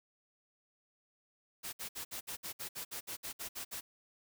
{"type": "noise bursts", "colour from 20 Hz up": "white", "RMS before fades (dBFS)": -42, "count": 14, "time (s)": [1.63, 3.81], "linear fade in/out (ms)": 20, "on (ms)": 100, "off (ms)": 60, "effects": []}